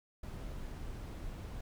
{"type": "noise", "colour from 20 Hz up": "brown", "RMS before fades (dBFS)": -43, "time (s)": [0.23, 1.61], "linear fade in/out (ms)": 5, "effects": []}